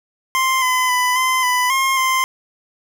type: tone with pitch steps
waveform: 25% pulse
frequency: 1048 / 1016 / 997 / 1031 / 996 / 1068 / 1045 Hz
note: C6 / B5 / B5 / C6 / B5 / C6 / C6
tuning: +2 / +49 / +16 / -26 / +14 / +35 / -2 cents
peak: -11 dBFS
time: 0.35-2.24 s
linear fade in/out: 0 ms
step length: 270 ms
effects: none